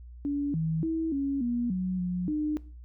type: tone with pitch steps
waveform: sine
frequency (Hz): 285.9 / 160.5 / 323.8 / 277.2 / 240 / 184.6 / 179.5 / 302.6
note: D4 / E3 / E4 / C#4 / B3 / F#3 / F3 / D#4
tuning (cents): -46 / -46 / -31 / 0 / -49 / -4 / +48 / -48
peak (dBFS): -26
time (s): 0.25-2.57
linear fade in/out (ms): 0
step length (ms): 290
effects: noise-tail reverb RT60 0.4 s tail -20 dB re dry + added 60 Hz sine -43 dBFS peak until 2.84 s